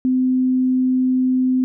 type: tone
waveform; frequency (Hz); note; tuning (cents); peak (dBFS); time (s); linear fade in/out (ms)
sine; 256.4; C4; -35; -14; 0.05-1.64; 0
effects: none